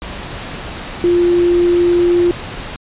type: tone in noise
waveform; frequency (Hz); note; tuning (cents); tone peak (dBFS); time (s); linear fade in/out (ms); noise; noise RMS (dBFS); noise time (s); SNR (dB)
sine; 349.2; F4; 0; -9; 1.04-2.31; 0; pink; -27; 0.02-2.76; +15
effects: resampled to 8000 Hz